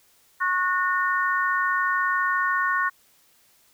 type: harmonic tone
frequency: 365.6 Hz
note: F#4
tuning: 21 cents flat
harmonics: 3 / 4 / 5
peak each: -24 / -25 / -26 dBFS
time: 0.4-2.9 s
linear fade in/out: 20 ms
effects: white hiss -60 dBFS RMS until 3.73 s